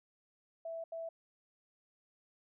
sine tone bursts at uneven times, 659.3 Hz, E5, in tune, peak -39 dBFS, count 2, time 0.65-0.84 / 0.92-1.09 s, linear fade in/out 5 ms, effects none

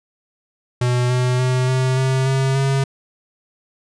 square tone with pitch steps, 123.5 / 125.51 / 127.56 / 129.64 / 131.75 / 133.9 / 136.09 Hz, B2 / B2 / C3 / C3 / C3 / C3 / C#3, 0 / +28 / -44 / -16 / +12 / +40 / -32 cents, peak -16 dBFS, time 0.81-2.84 s, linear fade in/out 5 ms, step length 290 ms, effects resampled to 22050 Hz

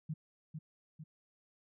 sine tone with echo, 155.56 Hz, D#3, in tune, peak -35 dBFS, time 0.09-0.14 s, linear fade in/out 10 ms, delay 450 ms, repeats 2, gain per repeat -5 dB, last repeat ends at 1.04 s, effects none

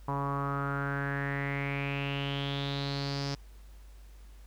sawtooth tone with low-pass filter sweep, 140 Hz, C#3, 18 cents sharp, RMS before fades -33 dBFS, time 0.08-3.35 s, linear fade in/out 5 ms, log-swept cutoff 1000 to 5200 Hz, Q 6.5, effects added 50 Hz sine -48 dBFS peak until 4.46 s + pink hiss -63 dBFS RMS until 4.46 s

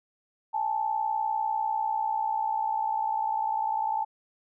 sine tone pair together, 819.9 / 880 Hz, G#5 / A5, -22 / 0 cents, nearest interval minor second, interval 122 cents, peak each -30 / -27 dBFS, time 0.53-4.05 s, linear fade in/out 20 ms, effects none

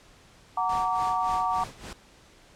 sine chord, Gb augmented, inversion none, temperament just, 740 / 925 / 1156.2 Hz, Gb5 / Bb5 / D6, 0 / -14 / -27 cents, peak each -28 dBFS, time 0.57-1.64 s, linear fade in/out 5 ms
pink noise with tremolo, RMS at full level -39 dBFS, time 0.69-1.93 s, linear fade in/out 2 ms, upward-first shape sine, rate 3.5 Hz, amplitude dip 80%
effects pink hiss -55 dBFS RMS until 2.55 s + low-pass 8000 Hz 12 dB/octave

